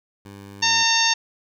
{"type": "tone", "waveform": "15% pulse", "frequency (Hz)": 99.6, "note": "G2", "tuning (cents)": 28, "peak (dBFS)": -32, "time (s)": [0.25, 0.83], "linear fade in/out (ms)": 5}
{"type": "harmonic tone", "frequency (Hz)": 910, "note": "A#5", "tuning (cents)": -42, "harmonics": [1, 2, 3, 4, 5, 6, 7], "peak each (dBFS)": [-24, -24, -24, -24, -24, -24, -24], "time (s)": [0.62, 1.14], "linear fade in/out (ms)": 10}
{"effects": []}